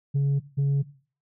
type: tone pair in turn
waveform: sine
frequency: 140 / 140 Hz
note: C#3 / C#3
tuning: +18 / +18 cents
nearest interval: unison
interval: 0 cents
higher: neither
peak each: -17 dBFS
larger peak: neither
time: 0.14-0.4 / 0.57-0.83 s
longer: neither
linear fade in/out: 20 ms
effects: noise-tail reverb RT60 0.4 s tail -17 dB re dry + tanh soft clip ceiling -19 dBFS